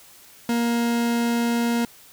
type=tone; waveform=40% pulse; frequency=235.1 Hz; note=A#3; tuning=15 cents sharp; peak=-19 dBFS; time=0.49-1.85 s; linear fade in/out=2 ms; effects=white hiss -49 dBFS RMS until 2.12 s